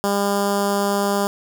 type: tone with notch filter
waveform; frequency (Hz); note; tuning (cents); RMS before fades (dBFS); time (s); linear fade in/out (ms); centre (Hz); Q
10% pulse; 201; G3; +44; -20; 0.04-1.27; 0; 2500; 1
effects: none